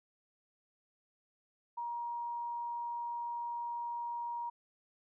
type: tone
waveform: sine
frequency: 947 Hz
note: A#5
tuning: 27 cents sharp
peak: -36 dBFS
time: 1.77-4.5 s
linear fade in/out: 10 ms
effects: none